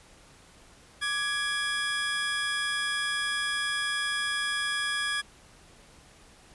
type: tone pair together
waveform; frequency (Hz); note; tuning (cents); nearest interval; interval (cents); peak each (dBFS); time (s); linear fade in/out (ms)
25% pulse; 1177.2 / 1670; D6 / G#6; +4 / +9; tritone; 605; -32 / -24; 1.01-5.22; 20
effects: pink hiss -55 dBFS RMS until 6.54 s + resampled to 24000 Hz